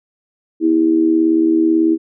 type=tone with amplitude modulation; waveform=sine; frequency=324.7 Hz; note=E4; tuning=26 cents flat; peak=-7 dBFS; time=0.6-1.98 s; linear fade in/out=50 ms; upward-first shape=sine; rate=78.2 Hz; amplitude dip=70%; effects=none

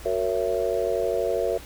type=chord; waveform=sine; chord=F# dominant seventh; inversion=none; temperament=just; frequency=370 / 462.5 / 555 / 666 Hz; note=F#4 / A#4 / C#5 / E5; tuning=0 / -14 / +2 / +18 cents; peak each=-29 / -26 / -28 / -28 dBFS; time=0.05-1.58 s; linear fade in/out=10 ms; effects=added 60 Hz sine -44 dBFS peak until 1.65 s + pink hiss -44 dBFS RMS until 1.65 s

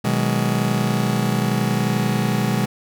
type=chord; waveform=40% pulse; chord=G# minor seventh; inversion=first; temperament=just; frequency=124.59 / 155.74 / 186.89 / 207.7 Hz; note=B2 / D#3 / F#3 / G#3; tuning=+16 / +2 / +18 / 0 cents; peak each=-22 / -24 / -25 / -21 dBFS; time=0.04-2.66 s; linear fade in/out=10 ms; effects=none

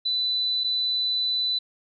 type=tone pair in turn; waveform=sine; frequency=3991 / 3991 Hz; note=B7 / B7; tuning=+17 / +17 cents; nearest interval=unison; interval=0 cents; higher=neither; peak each=-22 dBFS; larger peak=neither; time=0.05-0.64 / 0.64-1.59 s; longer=second; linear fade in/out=10 ms; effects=none

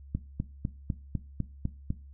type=click train; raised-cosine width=5 ms; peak=-17 dBFS; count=8; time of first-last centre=0.15-1.904 s; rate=3.99 Hz; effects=noise-tail reverb RT60 0.3 s tail -17 dB re dry + added 69 Hz sine -46 dBFS peak until 2.13 s

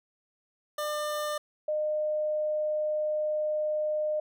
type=tone pair in turn; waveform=25% pulse / sine; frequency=599 / 609.5 Hz; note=D5 / D#5; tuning=+34 / -36 cents; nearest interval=unison; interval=30 cents; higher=second; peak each=-26 dBFS; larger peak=neither; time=0.78-1.38 / 1.68-4.2 s; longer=second; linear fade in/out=5 ms; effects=none

